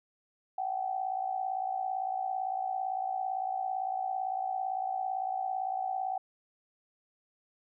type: tone with amplitude modulation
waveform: sine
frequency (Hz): 759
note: F#5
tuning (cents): +44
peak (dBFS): -27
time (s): 0.58-6.18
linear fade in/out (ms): 5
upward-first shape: sine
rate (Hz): 57.8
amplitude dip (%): 75
effects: none